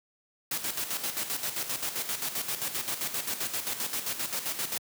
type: noise with tremolo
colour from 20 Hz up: white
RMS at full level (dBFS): -31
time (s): 0.51-4.78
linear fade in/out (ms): 5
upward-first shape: square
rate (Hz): 7.6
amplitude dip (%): 60
effects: high-pass 100 Hz 12 dB/octave